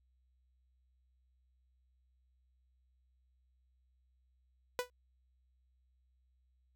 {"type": "tone with exponential decay", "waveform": "sawtooth", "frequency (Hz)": 494.4, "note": "B4", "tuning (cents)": 2, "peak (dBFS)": -26, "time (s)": [4.79, 4.9], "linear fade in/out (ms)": 0, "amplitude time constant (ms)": 23, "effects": ["added 63 Hz sine -70 dBFS peak until 6.75 s"]}